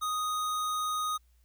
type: tone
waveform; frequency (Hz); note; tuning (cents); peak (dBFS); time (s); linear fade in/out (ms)
square; 1244.5; D#6; 0; -30; 0.01-1.18; 20
effects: added 60 Hz sine -61 dBFS peak until 1.44 s + white hiss -74 dBFS RMS until 1.44 s